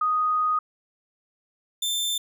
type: tone pair in turn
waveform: sine / sawtooth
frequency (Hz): 1244.5 / 3559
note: D#6 / A7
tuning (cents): 0 / +19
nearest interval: octave + tritone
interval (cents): 1819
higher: second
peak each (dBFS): -20 / -21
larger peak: first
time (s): 0.01-0.59 / 1.82-2.18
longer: first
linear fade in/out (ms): 5
effects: none